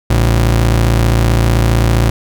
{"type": "ring-modulated tone", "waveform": "40% pulse", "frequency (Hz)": 87.31, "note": "F2", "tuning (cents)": 0, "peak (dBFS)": -5, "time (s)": [0.1, 2.1], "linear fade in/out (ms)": 5, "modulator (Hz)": 27.7, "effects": []}